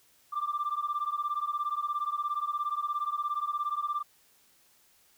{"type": "beating tone pair", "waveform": "sine", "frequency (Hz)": [1174.7, 1191.7], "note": ["D6", "D6"], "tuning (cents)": [0, 25], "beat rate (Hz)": 17, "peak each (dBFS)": -31, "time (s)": [0.32, 4.03], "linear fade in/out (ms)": 20, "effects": ["tanh soft clip ceiling -24 dBFS", "white hiss -64 dBFS RMS until 5.17 s"]}